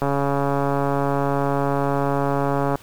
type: click train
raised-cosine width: 1 ms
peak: -8 dBFS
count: 384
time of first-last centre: 0.02-2.756 s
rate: 140 Hz
effects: pink hiss -47 dBFS RMS until 2.82 s